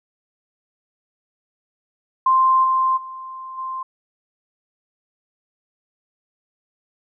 sine tone with level steps, 1046.5 Hz, C6, in tune, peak -12 / -15 / -31 / -25 dBFS, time 2.26-3.83 s, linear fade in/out 5 ms, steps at 2.63 / 2.96 / 3.57 s, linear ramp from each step 20 ms, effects none

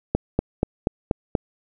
click train, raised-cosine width 2 ms, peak -5 dBFS, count 6, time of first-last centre 0.15-1.352 s, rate 4.16 Hz, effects none

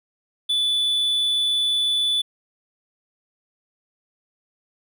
triangle tone, 3474 Hz, A7, 23 cents flat, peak -17 dBFS, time 0.49-2.22 s, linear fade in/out 10 ms, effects none

